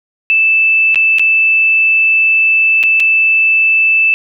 sine tone with dropouts, 2637 Hz, E7, in tune, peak -7 dBFS, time 0.3-4.14 s, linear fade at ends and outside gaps 0 ms, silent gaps 0.946-0.957 / 1.185-1.195 / 2.83-2.836 / 2.999-3.003 s, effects none

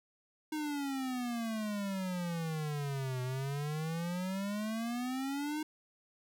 square exponential two-way sweep, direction down then up, 311.1 to 125.6 to 311.1 Hz, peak -35 dBFS, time 0.52-5.63 s, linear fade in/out 5 ms, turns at 3.22 s, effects none

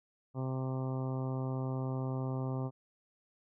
harmonic tone, 130.81 Hz, C3, in tune, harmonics 1 / 2 / 3 / 4 / 5 / 6 / 7 / 8 / 9, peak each -34 / -40 / -44 / -46 / -48 / -50 / -51 / -52 / -53 dBFS, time 0.34-2.71 s, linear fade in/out 50 ms, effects none

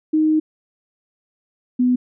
sine tone pair in turn, 311.1 / 249.2 Hz, D#4 / B3, 0 / +16 cents, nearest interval major third, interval 384 cents, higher first, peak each -13 dBFS, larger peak neither, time 0.13-0.4 / 1.79-1.96 s, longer first, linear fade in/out 10 ms, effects none

